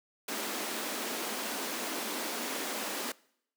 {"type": "high-pass noise", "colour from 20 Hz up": "pink", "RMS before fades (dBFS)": -36, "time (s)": [0.28, 3.12], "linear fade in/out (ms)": 5, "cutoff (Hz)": 220, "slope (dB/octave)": 48, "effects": ["noise-tail reverb RT60 0.7 s tail -23 dB re dry"]}